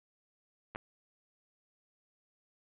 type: clicks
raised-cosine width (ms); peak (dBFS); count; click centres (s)
0.5; -28 / -22; 2; 0.75 / 0.759
effects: resampled to 8000 Hz + 8-bit